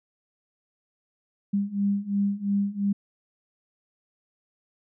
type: beating tone pair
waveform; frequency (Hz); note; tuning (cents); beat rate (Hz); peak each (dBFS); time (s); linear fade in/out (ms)
sine; 199 / 201.9; G3 / G#3; +26 / -49; 2.9; -27 / -25; 1.53-2.93; 10
effects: none